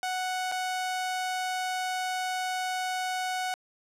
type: tone with dropouts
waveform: sawtooth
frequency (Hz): 740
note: F#5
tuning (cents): 0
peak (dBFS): -25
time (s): 0.03-3.54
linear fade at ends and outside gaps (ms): 1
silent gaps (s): 0.516-0.521
effects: low-pass 11000 Hz 12 dB/octave